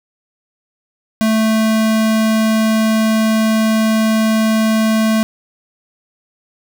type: tone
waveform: square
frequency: 220 Hz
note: A3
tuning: in tune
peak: -12 dBFS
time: 1.21-5.23 s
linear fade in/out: 0 ms
effects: none